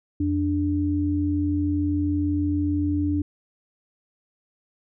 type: tone pair together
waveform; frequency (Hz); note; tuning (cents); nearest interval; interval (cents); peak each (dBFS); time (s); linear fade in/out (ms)
sine; 86.94 / 293.7; F2 / D4; -7 / 0; octave + major sixth; 2107; -25 / -22; 0.2-3.22; 5
effects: none